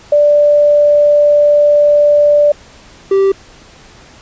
sine / triangle tone pair in turn, 587.3 / 389.8 Hz, D5 / G4, 0 / -10 cents, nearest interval perfect fifth, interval 710 cents, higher first, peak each -5 dBFS, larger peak neither, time 0.12-2.52 / 3.11-3.32 s, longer first, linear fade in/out 5 ms, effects pink hiss -40 dBFS RMS until 4.21 s + resampled to 16000 Hz

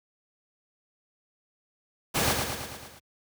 pink noise with echo, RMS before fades -25 dBFS, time 2.14-2.34 s, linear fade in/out 20 ms, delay 110 ms, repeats 6, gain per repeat -4 dB, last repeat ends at 3 s, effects high-pass 80 Hz 12 dB/octave

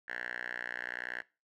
5% pulse tone with band-pass filter, 60.6 Hz, B1, 32 cents flat, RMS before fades -40 dBFS, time 0.08-1.22 s, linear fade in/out 5 ms, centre 1700 Hz, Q 6, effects noise-tail reverb RT60 0.3 s tail -21 dB re dry

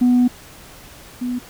sine tone pair in turn, 246.9 / 246.9 Hz, B3 / B3, 0 / 0 cents, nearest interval unison, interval 0 cents, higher neither, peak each -9 / -20 dBFS, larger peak first, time 0.01-0.28 / 1.21-1.39 s, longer first, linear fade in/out 10 ms, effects tanh soft clip ceiling -9 dBFS + pink hiss -42 dBFS RMS until 1.49 s

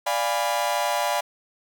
40% pulse chord, D diminished seventh, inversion none, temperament equal with one note detuned, 587.3 / 698.5 / 821.1 / 987.8 Hz, D5 / F5 / Ab5 / Cb6, 0 / 0 / -20 / 0 cents, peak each -27 dBFS, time 0.06-1.21 s, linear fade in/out 10 ms, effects none

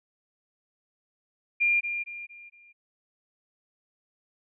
sine tone with echo, 2400 Hz, D7, 37 cents sharp, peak -20 dBFS, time 1.6-1.81 s, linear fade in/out 20 ms, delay 230 ms, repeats 4, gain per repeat -8 dB, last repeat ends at 2.73 s, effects none

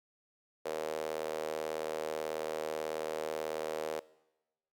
sawtooth tone with high-pass filter, 78.3 Hz, D#2, 11 cents sharp, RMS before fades -37 dBFS, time 0.65-4 s, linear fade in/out 10 ms, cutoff 500 Hz, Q 4.7, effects noise-tail reverb RT60 1.0 s tail -21 dB re dry

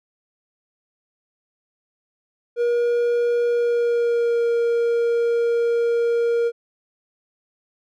triangle tone with pitch glide, 476.8 to 468.9 Hz, A#4 to A#4, +39 to +10 cents, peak -15 dBFS, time 2.56-6.52 s, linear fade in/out 50 ms, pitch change -29 cents, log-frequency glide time 3.47-4.45 s, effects none

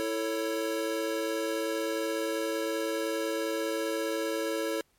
square chord, A major, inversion second, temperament equal with one note detuned, 329.6 / 444.3 / 554.4 Hz, E4 / A4 / C#5, 0 / +17 / 0 cents, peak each -34 dBFS, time 0-4.81 s, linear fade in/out 0 ms, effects pink hiss -69 dBFS RMS until 4.98 s + MP3 64 kbps

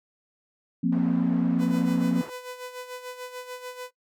sine chord, F suspended fourth, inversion none, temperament equal, 174.61 / 233.1 / 261.6 Hz, F3 / Bb3 / C4, 0 / 0 / 0 cents, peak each -25 dBFS, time 0.83-2.22 s, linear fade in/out 10 ms
pink band-pass noise, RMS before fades -42 dBFS, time 0.92-2.3 s, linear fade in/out 5 ms, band 270 to 1100 Hz, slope 12 dB/octave
sawtooth tone with tremolo, 500 Hz, B4, 21 cents sharp, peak -30 dBFS, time 1.58-3.91 s, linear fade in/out 50 ms, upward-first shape sine, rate 6.8 Hz, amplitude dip 65%
effects noise-tail reverb RT60 0.1 s tail -19 dB re dry

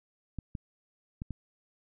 clicks, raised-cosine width 5 ms, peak -24 dBFS, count 4, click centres 0.387 / 0.552 / 1.219 / 1.307 s, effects none

